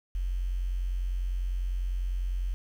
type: tone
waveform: sine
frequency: 45 Hz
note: F#1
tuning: 47 cents flat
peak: -27 dBFS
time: 0.15-2.54 s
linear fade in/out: 0 ms
effects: 9-bit